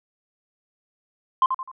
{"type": "tone with echo", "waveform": "sine", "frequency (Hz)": 1046.5, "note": "C6", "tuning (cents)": 0, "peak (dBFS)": -12, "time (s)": [1.42, 1.46], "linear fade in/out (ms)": 2, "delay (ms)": 85, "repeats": 3, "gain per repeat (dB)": -8, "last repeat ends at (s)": 1.715, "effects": ["tanh soft clip ceiling -11 dBFS"]}